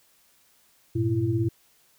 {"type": "tone cluster", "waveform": "sine", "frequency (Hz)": [101.8, 119, 335], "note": ["G#2", "A#2", "E4"], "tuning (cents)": [-34, 36, 28], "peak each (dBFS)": [-28, -25, -26], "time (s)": [0.95, 1.49], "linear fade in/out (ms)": 10, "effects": ["white hiss -62 dBFS RMS until 1.98 s"]}